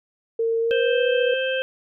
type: tone with pitch glide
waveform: sine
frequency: 456.1 to 488.8 Hz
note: A#4 to B4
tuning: -38 to -18 cents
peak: -19 dBFS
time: 0.39-1.34 s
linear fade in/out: 5 ms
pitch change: +120 cents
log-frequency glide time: 0.6-1.03 s
type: harmonic tone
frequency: 523.3 Hz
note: C5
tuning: in tune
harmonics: 1 / 3 / 5 / 6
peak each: -23 / -28 / -30 / -31 dBFS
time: 0.71-1.62 s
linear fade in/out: 0 ms
effects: none